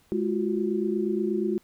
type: tone cluster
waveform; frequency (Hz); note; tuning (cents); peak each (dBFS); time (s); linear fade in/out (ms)
sine; 209.8 / 342.2 / 370.6; G#3 / F4 / F#4; +18 / -35 / +3; -28; 0.12-1.58; 0
effects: pink hiss -62 dBFS RMS until 1.63 s